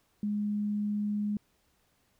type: tone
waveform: sine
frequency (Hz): 207.7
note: G#3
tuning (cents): 0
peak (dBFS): -28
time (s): 0.23-1.37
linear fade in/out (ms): 2
effects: pink hiss -71 dBFS RMS until 2.19 s